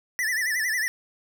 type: tone with vibrato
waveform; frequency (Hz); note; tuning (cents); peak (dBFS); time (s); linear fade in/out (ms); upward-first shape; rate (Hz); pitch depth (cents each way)
square; 1864.7; A#6; 0; -24; 0.19-0.88; 0; sine; 11; 140
effects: none